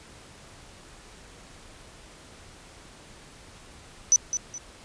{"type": "tone with echo", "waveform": "sine", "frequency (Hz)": 5980, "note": "F#8", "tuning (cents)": 17, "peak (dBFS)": -14, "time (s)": [4.12, 4.16], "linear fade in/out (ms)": 0, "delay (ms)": 210, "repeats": 2, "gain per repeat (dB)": -10, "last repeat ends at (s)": 4.58, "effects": ["pink hiss -49 dBFS RMS until 4.84 s", "resampled to 22050 Hz"]}